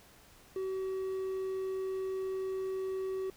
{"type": "tone", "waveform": "triangle", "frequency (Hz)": 379.9, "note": "F#4", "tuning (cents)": 46, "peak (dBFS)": -31, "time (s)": [0.56, 3.3], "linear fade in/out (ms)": 2, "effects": ["pink hiss -59 dBFS RMS until 3.36 s"]}